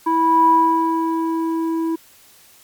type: tone with low-pass filter sweep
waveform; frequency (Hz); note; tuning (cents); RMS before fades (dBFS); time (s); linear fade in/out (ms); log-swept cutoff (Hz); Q
square; 327.2; E4; -13; -17; 0.06-1.96; 10; 1100 to 660; 9.9
effects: white hiss -49 dBFS RMS until 2.63 s + MP3 96 kbps